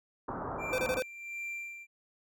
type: low-pass noise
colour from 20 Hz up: white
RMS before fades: -38 dBFS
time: 0.28-1 s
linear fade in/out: 5 ms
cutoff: 1300 Hz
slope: 48 dB/octave
type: tone with tremolo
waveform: triangle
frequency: 2363 Hz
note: D7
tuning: 10 cents sharp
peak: -34 dBFS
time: 0.58-1.87 s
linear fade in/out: 50 ms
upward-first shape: sine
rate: 1.4 Hz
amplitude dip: 65%
type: tone bursts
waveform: square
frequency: 511 Hz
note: C5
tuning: 41 cents flat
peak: -30 dBFS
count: 4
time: 0.73-1.022 s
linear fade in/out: 0 ms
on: 52 ms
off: 28 ms
effects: none